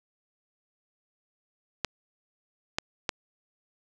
clicks, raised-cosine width 0.2 ms, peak -9 dBFS, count 3, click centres 1.847 / 2.785 / 3.092 s, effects none

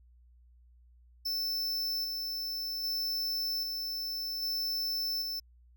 square tone with tremolo, 5300 Hz, E8, 9 cents sharp, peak -31 dBFS, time 1.25-5.4 s, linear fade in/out 10 ms, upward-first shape square, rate 0.63 Hz, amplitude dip 30%, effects added 60 Hz sine -57 dBFS peak until 5.76 s

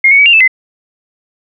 sine tone with pitch steps, 2136 / 2221 / 2273 / 2786 / 2632 / 2048 Hz, C7 / C#7 / C#7 / F7 / E7 / C7, +35 / +3 / +43 / -5 / -3 / -38 cents, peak -3 dBFS, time 0.04-0.478 s, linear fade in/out 5 ms, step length 73 ms, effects none

